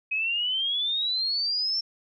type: exponential sweep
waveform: sine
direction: up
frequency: 2523 to 5450 Hz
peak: -24 dBFS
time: 0.11-1.81 s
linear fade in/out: 10 ms
effects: none